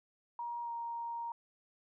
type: tone with pitch glide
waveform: sine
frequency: 947 to 935 Hz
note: A#5 to A#5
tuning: +27 to +5 cents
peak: -37 dBFS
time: 0.39-1.32 s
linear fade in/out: 2 ms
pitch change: -22 cents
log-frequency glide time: 0.63-0.7 s
effects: none